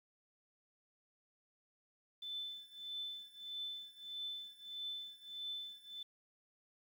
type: tone with tremolo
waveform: sine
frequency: 3520 Hz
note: A7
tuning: in tune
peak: -39 dBFS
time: 2.22-6.03 s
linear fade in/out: 5 ms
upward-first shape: triangle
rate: 1.6 Hz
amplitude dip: 95%
effects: 11-bit